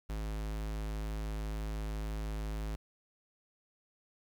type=tone; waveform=square; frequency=53 Hz; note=G#1; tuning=36 cents sharp; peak=-36 dBFS; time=0.09-2.76 s; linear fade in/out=10 ms; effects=11-bit

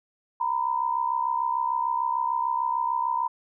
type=tone pair together; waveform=sine; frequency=932.3 / 999 Hz; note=A#5 / B5; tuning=0 / +20 cents; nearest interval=minor second; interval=120 cents; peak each=-26 dBFS; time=0.4-3.28 s; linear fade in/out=10 ms; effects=none

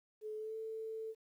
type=tone with pitch glide; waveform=sine; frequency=430 to 442.9 Hz; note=A4 to A4; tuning=-40 to +11 cents; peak=-40 dBFS; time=0.21-1.15 s; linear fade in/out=50 ms; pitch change=+51 cents; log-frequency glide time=0.36-0.56 s; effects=12-bit

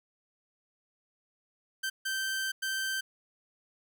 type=tone bursts at uneven times; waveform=sawtooth; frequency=1556 Hz; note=G6; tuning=13 cents flat; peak=-27 dBFS; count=3; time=1.83-1.9 / 2.05-2.52 / 2.62-3.01 s; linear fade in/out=10 ms; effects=none

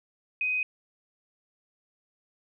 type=tone; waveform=sine; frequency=2507 Hz; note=D#7; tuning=12 cents sharp; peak=-25 dBFS; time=0.41-0.63 s; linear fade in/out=2 ms; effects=none

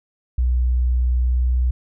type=tone with pitch glide; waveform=sine; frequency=61.74 to 62.21 Hz; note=B1 to B1; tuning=0 to +13 cents; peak=-15 dBFS; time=0.38-1.71 s; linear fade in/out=5 ms; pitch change=+13 cents; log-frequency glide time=1.18-1.53 s; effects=none

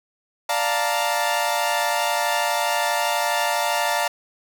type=chord; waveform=sawtooth; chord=Bb major seventh; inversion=first; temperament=equal; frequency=587.3 / 698.5 / 880 / 932.3 Hz; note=D5 / F5 / A5 / Bb5; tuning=0 / 0 / 0 / 0 cents; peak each=-23 / -21 / -22 / -22 dBFS; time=0.49-4.08 s; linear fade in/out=5 ms; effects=none

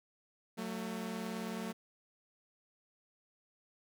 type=tone pair together; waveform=sawtooth; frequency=185.02 / 223.9 Hz; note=F#3 / A3; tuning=0 / +30 cents; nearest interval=minor third; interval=330 cents; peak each=-38 / -36 dBFS; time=0.57-1.73 s; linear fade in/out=20 ms; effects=none

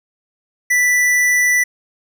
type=tone with hard clipping; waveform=triangle; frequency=1975.5 Hz; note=B6; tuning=in tune; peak=-13 dBFS; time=0.7-1.64 s; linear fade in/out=10 ms; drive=18 dB; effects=none

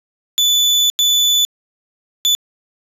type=tone bursts at uneven times; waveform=35% pulse; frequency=3484 Hz; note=A7; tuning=18 cents flat; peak=-9 dBFS; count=3; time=0.38-0.9 / 0.99-1.45 / 2.25-2.35 s; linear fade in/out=0 ms; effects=resampled to 32000 Hz + 8-bit

